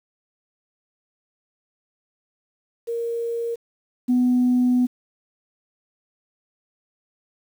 sine tone pair in turn, 466.2 / 248.6 Hz, A#4 / B3, 0 / +12 cents, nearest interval major seventh, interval 1088 cents, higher first, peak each -23 / -14 dBFS, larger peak second, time 2.87-3.56 / 4.08-4.87 s, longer second, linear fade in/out 20 ms, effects tanh soft clip ceiling -12 dBFS + 8-bit

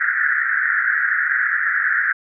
white band-pass noise, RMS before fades -19 dBFS, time 0-2.13 s, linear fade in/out 10 ms, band 1400 to 1900 Hz, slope 96 dB/octave, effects none

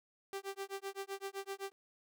sawtooth tone with tremolo, 392.2 Hz, G4, 1 cent sharp, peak -34 dBFS, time 0.33-1.72 s, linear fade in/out 0 ms, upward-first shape sine, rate 7.8 Hz, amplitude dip 100%, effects none

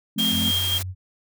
sine chord, F major, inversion none, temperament equal with one note detuned, 174.61 / 215.1 / 261.6 Hz, F3 / A3 / C4, 0 / -39 / 0 cents, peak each -31 / -26 / -30 dBFS, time 0.16-0.51 s, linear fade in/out 10 ms
sine tone with tremolo, 3220 Hz, G7, 46 cents sharp, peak -20 dBFS, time 0.18-0.79 s, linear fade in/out 20 ms, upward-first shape square, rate 3.7 Hz, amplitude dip 30%
white noise, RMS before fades -30 dBFS, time 0.18-0.83 s, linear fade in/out 10 ms
sine tone, 92.5 Hz, F#2, in tune, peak -28 dBFS, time 0.3-0.95 s, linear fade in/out 50 ms
effects none

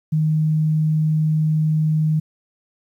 sine tone, 155.56 Hz, D#3, in tune, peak -15 dBFS, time 0.12-2.2 s, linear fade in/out 10 ms, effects 9-bit

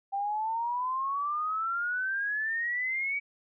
sine exponential sweep, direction up, 784 to 2282 Hz, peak -28 dBFS, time 0.12-3.2 s, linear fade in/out 20 ms, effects none

